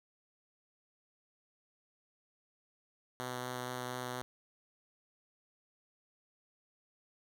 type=tone with vibrato; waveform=5% pulse; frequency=125.3 Hz; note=B2; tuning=25 cents sharp; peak=-27 dBFS; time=3.2-4.22 s; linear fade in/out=0 ms; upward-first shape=sine; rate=4.2 Hz; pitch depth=10 cents each way; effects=none